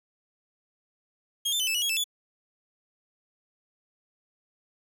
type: tone with pitch steps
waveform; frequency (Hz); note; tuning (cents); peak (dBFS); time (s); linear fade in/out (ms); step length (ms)
sawtooth; 3255 / 3553 / 3030 / 2632 / 2926 / 3302 / 2641 / 3451; G#7 / A7 / F#7 / E7 / F#7 / G#7 / E7 / A7; -36 / +16 / +40 / -3 / -20 / -11 / +3 / -34; -22; 1.45-2.042; 10; 74
effects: 9-bit